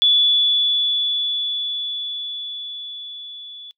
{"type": "tone with level ramp", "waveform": "sine", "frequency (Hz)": 3439, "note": "A7", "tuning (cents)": -40, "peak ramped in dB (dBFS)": [-11, -35], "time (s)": [0.02, 3.71], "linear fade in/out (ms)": 0, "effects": ["noise-tail reverb RT60 0.1 s tail -22 dB re dry"]}